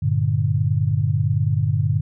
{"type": "chord", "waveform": "sine", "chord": "G minor", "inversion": "none", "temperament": "equal", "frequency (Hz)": [98, 116.54, 146.83], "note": ["G2", "Bb2", "D3"], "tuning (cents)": [0, 0, 0], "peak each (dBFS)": -21, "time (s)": [0.02, 2.01], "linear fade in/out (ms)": 10, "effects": []}